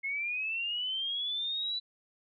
sine linear sweep, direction up, 2152 to 3981 Hz, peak -31 dBFS, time 0.03-1.8 s, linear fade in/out 20 ms, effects none

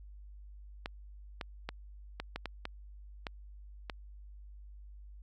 clicks, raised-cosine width 0.3 ms, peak -21 dBFS, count 9, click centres 0.859 / 1.412 / 1.69 / 2.2 / 2.36 / 2.457 / 2.654 / 3.268 / 3.898 s, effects added 50 Hz sine -48 dBFS peak until 5.22 s

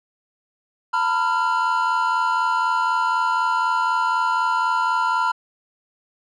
triangle tone cluster, 909 / 993 / 1383 Hz, A#5 / B5 / F6, -44 / +9 / -17 cents, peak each -22 / -19 / -20 dBFS, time 0.93-5.32 s, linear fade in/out 10 ms, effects tanh soft clip ceiling -7 dBFS + resampled to 22050 Hz

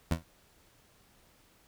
20% pulse tone with exponential decay, 82.41 Hz, E2, in tune, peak -19 dBFS, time 0.11-0.23 s, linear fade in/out 5 ms, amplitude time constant 26 ms, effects pink hiss -64 dBFS RMS until 1.67 s

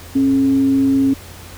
sine tone with frequency modulation, 271.2 Hz, C#4, 38 cents flat, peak -11 dBFS, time 0.15-1.14 s, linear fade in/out 10 ms, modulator 159 Hz, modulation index 0.21, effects added 87 Hz sine -38 dBFS peak until 1.57 s + pink hiss -38 dBFS RMS until 1.57 s

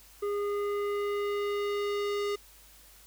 square tone with low-pass filter sweep, 408.6 Hz, G#4, 28 cents flat, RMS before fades -31 dBFS, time 0.22-2.36 s, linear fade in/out 10 ms, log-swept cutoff 1200 to 5800 Hz, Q 0.9, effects added 50 Hz sine -59 dBFS peak until 3.06 s + white hiss -56 dBFS RMS until 3.06 s

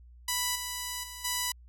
5% pulse tone with level steps, 987.8 Hz, B5, in tune, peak -16 / -22 / -29 / -17 dBFS, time 0.28-1.52 s, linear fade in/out 5 ms, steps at 0.55 / 1.03 / 1.24 s, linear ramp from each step 10 ms, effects added 60 Hz sine -50 dBFS peak until 1.68 s

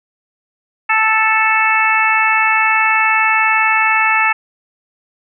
harmonic tone, 439.6 Hz, A4, 2 cents flat, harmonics 2 / 3 / 4 / 5 / 6, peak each -17 / -17 / -17 / -17 / -17 dBFS, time 0.89-4.33 s, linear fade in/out 10 ms, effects none

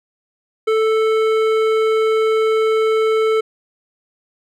sine tone with hard clipping, 440 Hz, A4, in tune, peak -15 dBFS, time 0.67-3.41 s, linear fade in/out 10 ms, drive 12 dB, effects none

